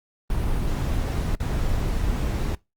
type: noise with dropouts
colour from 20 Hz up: brown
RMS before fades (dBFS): -24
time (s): 0.3-2.55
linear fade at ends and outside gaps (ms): 2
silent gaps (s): 1.353-1.401
effects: noise-tail reverb RT60 0.2 s tail -21 dB re dry + Opus 32 kbps